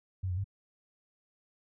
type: tone with pitch steps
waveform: sine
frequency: 93.7 / 89.4 / 98.3 Hz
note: F#2 / F2 / G2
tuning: +22 / +41 / +5 cents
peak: -30 dBFS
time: 0.23-0.443 s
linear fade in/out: 10 ms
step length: 71 ms
effects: none